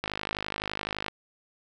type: click train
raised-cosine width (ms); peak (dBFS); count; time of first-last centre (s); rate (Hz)
0.3; -14; 55; 0.04-1.082; 51.8
effects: none